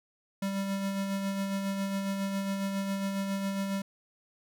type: tone with tremolo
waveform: square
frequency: 196 Hz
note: G3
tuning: in tune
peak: -29 dBFS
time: 0.42-3.82 s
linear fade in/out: 5 ms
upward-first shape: sine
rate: 7.3 Hz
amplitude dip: 35%
effects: none